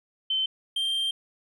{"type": "tone pair in turn", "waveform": ["sine", "triangle"], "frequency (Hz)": [3081, 3166], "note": ["G7", "G7"], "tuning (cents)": [-31, 17], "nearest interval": "unison", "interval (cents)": 48, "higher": "second", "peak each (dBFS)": -23, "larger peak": "neither", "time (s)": [[0.3, 0.46], [0.76, 1.11]], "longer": "second", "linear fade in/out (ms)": 5, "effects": []}